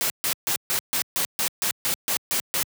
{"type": "noise bursts", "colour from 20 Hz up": "white", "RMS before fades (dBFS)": -24, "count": 12, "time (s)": [0.01, 2.63], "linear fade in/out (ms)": 0, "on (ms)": 90, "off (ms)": 140, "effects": ["high-pass 100 Hz 12 dB/octave"]}